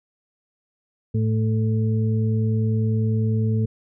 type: harmonic tone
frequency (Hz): 110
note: A2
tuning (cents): 0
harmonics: 1 / 2 / 4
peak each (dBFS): -19 / -25 / -31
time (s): 1.14-3.66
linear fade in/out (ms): 10
effects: none